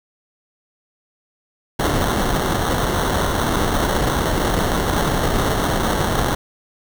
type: noise with sample-and-hold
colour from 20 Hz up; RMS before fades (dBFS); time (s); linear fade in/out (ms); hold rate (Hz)
pink; -19; 1.79-6.35; 5; 2450
effects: none